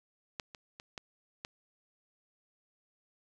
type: clicks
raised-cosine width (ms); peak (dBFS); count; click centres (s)
0.2; -19 / -29 / -29 / -23 / -22; 5; 0.398 / 0.548 / 0.799 / 0.978 / 1.449
effects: none